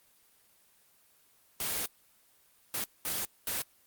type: noise bursts at uneven times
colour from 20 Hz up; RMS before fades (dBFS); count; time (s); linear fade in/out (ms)
white; -33; 4; 1.6-1.86 / 2.74-2.84 / 3.05-3.25 / 3.47-3.62; 2
effects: white hiss -65 dBFS RMS until 3.86 s + Opus 24 kbps